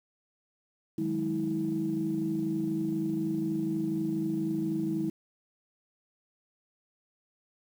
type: tone cluster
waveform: sine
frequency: 155.5 / 183.8 / 207.9 / 322.9 Hz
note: D#3 / F#3 / G#3 / E4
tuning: -1 / -11 / +2 / -36 cents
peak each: -36 / -37 / -34 / -29 dBFS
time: 0.98-5.1 s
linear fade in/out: 5 ms
effects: tanh soft clip ceiling -19 dBFS + 9-bit